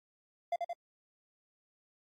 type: tone with echo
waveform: triangle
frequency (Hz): 690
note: F5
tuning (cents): -21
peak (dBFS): -27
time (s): 0.52-0.56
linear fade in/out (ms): 5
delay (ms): 86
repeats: 2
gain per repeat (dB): -3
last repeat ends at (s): 0.732
effects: AAC 48 kbps